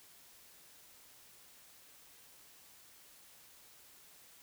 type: silence
effects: white hiss -60 dBFS RMS until 4.42 s